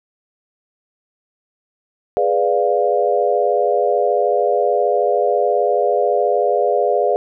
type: chord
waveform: sine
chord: G# diminished seventh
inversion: none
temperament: equal with one note detuned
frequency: 415.3 / 493.9 / 587.3 / 701.7 Hz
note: G#4 / B4 / D5 / F5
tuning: 0 / 0 / 0 / +8 cents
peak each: -19 dBFS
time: 2.17-7.16 s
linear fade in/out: 0 ms
effects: none